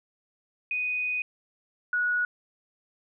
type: tone pair in turn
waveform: sine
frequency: 2489 / 1460.9 Hz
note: D#7 / F#6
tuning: 0 / -22 cents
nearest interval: major sixth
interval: 922 cents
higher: first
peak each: -26 / -23 dBFS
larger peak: second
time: 0.71-1.22 / 1.93-2.25 s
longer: first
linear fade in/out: 2 ms
effects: none